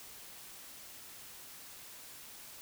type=silence; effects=white hiss -51 dBFS RMS until 2.61 s